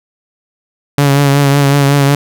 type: tone with vibrato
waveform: sawtooth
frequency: 140.9 Hz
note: C#3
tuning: 29 cents sharp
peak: -3 dBFS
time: 0.98-2.15 s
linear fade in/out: 2 ms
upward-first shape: triangle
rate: 5.4 Hz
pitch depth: 40 cents each way
effects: none